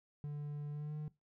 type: tone with pitch glide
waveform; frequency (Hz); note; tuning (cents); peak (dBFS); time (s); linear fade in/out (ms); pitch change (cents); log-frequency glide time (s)
triangle; 146.83 to 151.39; D3 to D#3; 0 to -47; -37; 0.24-1.08; 0; +53; 0.71-0.94
effects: noise-tail reverb RT60 0.2 s tail -19 dB re dry